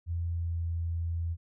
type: tone with pitch glide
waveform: sine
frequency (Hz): 84.9 to 83.97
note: F2 to E2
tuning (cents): -48 to +33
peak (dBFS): -29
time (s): 0.06-1.37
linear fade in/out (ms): 50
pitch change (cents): -19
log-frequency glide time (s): 0.28-0.63
effects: none